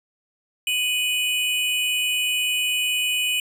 square tone pair together, 2489 / 2960 Hz, D#7 / F#7, 0 / 0 cents, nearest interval minor third, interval 300 cents, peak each -24 dBFS, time 0.67-3.4 s, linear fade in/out 2 ms, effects resampled to 32000 Hz + 10-bit

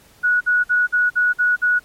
sine tone bursts, 1464 Hz, F#6, 19 cents flat, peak -13 dBFS, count 7, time 0.23-1.796 s, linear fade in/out 20 ms, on 180 ms, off 51 ms, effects pink hiss -51 dBFS RMS until 1.84 s + MP3 64 kbps

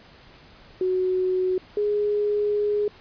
sine tone pair in turn, 370 / 415.3 Hz, F#4 / G#4, 0 / 0 cents, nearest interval major second, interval 200 cents, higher second, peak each -20 dBFS, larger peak neither, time 0.81-1.58 / 1.77-2.88 s, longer second, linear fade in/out 2 ms, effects pink hiss -50 dBFS RMS until 3 s + resampled to 11025 Hz

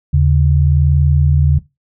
sine tone pair together, 79.2 / 140.18 Hz, D#2 / C#3, +31 / +20 cents, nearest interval minor seventh, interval 989 cents, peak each -11 dBFS, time 0.13-1.59 s, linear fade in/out 10 ms, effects noise-tail reverb RT60 0.2 s tail -17 dB re dry

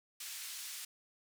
white band-pass noise, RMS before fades -45 dBFS, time 0.2-0.85 s, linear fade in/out 5 ms, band 1900 to 11000 Hz, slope 12 dB/octave, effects none

